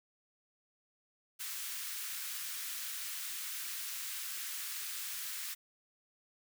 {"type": "high-pass noise", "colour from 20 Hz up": "white", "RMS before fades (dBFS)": -41, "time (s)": [1.39, 5.55], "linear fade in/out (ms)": 20, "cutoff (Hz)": 1300, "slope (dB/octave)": 24, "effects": []}